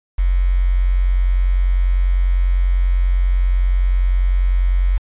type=tone with quantisation; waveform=sine; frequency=45.09 Hz; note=F#1; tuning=44 cents flat; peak=-12 dBFS; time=0.18-4.98 s; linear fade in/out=10 ms; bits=6; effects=resampled to 8000 Hz